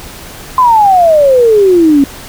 sine exponential sweep, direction down, 1043 to 271.3 Hz, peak -3 dBFS, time 0.58-2.04 s, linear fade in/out 2 ms, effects pink hiss -29 dBFS RMS until 2.28 s

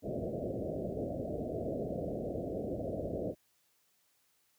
white low-pass noise, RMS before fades -37 dBFS, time 0.02-3.35 s, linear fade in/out 50 ms, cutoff 670 Hz, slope 96 dB/octave, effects white hiss -73 dBFS RMS until 4.58 s + high-pass 60 Hz 12 dB/octave

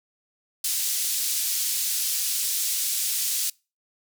white band-pass noise, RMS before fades -26 dBFS, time 0.64-3.5 s, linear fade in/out 5 ms, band 4100 to 14000 Hz, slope 12 dB/octave, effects noise-tail reverb RT60 0.3 s tail -25 dB re dry

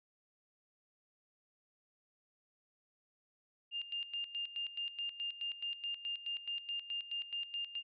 sine tone with tremolo, 2807 Hz, F7, 8 cents sharp, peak -36 dBFS, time 3.71-7.83 s, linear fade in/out 50 ms, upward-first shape square, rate 4.7 Hz, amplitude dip 75%, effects resampled to 11025 Hz

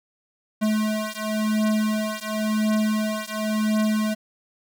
square beating tone pair, 214.8 / 215.74 Hz, A3 / A3, -41 / -34 cents, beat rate 0.94 Hz, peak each -25 dBFS, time 0.61-4.15 s, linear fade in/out 20 ms, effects none

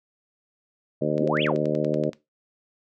harmonic tone, 75.8 Hz, D#2, 45 cents flat, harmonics 2 / 3 / 4 / 5 / 6 / 7 / 8, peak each -29 / -29 / -29 / -29 / -29 / -29 / -29 dBFS, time 1.01-2.1 s, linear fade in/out 10 ms
click train, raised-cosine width 0.2 ms, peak -24 dBFS, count 11, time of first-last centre 1.18-2.132 s, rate 10.5 Hz
sine exponential two-way sweep, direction up then down, 216.3 to 3498 to 310.7 Hz, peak -25 dBFS, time 1.2-1.56 s, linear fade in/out 5 ms, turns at 1.43 s
effects noise-tail reverb RT60 0.2 s tail -17 dB re dry

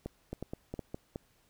two click trains, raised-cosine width 2 ms, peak -24 / -24 dBFS, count 4 / 4, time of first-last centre 0.06-1.159 / 0.33-0.945 s, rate 2.73 / 4.88 Hz, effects pink hiss -69 dBFS RMS until 1.49 s

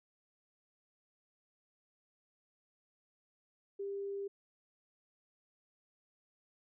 sine tone, 397.9 Hz, G4, 26 cents sharp, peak -37 dBFS, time 3.79-4.28 s, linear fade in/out 10 ms, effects none

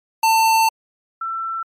square / sine tone pair in turn, 894 / 1339.5 Hz, A5 / E6, +27 / +27 cents, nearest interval perfect fifth, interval 700 cents, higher second, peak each -13 / -22 dBFS, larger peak first, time 0.23-0.69 / 1.21-1.63 s, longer first, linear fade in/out 5 ms, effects MP3 64 kbps

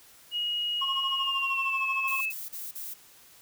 sine tone with pitch glide, 2887 to 2602 Hz, F#7 to E7, -43 to -23 cents, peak -27 dBFS, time 0.31-2.33 s, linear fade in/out 50 ms, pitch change -180 cents, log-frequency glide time 1.15-1.84 s
triangle tone with tremolo, 1081 Hz, C#6, 44 cents flat, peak -26 dBFS, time 0.81-2.21 s, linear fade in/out 10 ms, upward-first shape sine, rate 13 Hz, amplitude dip 80%
violet noise bursts, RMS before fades -38 dBFS, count 4, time 2.07-2.941 s, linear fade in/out 10 ms, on 190 ms, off 37 ms
effects white hiss -55 dBFS RMS until 3.41 s

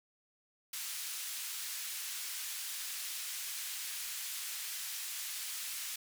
white band-pass noise, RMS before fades -41 dBFS, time 0.73-5.96 s, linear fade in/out 5 ms, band 1800 to 14000 Hz, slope 12 dB/octave, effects none

